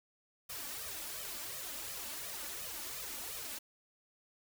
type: noise with flanger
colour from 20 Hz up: white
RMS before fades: -43 dBFS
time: 0.49-3.59 s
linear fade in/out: 10 ms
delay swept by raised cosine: 1.6 to 3.5 ms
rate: 2.8 Hz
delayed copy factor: +0.9
effects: none